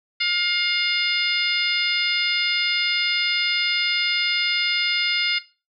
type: harmonic tone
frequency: 710 Hz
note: F5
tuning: 28 cents sharp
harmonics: 2 / 3 / 4 / 5 / 6 / 7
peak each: -31 / -23 / -27 / -27 / -28 / -27 dBFS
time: 0.2-5.39 s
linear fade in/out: 10 ms
effects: noise-tail reverb RT60 0.3 s tail -17 dB re dry